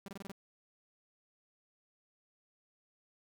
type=tone bursts; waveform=sawtooth; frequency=196.5 Hz; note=G3; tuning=4 cents sharp; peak=-39 dBFS; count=6; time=0.06-0.317 s; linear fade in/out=0 ms; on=22 ms; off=25 ms; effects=none